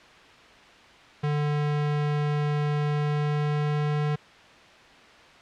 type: tone with pitch glide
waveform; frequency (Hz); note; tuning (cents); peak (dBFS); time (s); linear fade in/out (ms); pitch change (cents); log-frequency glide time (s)
square; 147.9 to 148.84; D3 to D3; +13 to +24; -24; 1.23-4.16; 10; +11; 2.8-3.98
effects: white hiss -50 dBFS RMS until 5.41 s + low-pass 3000 Hz 12 dB/octave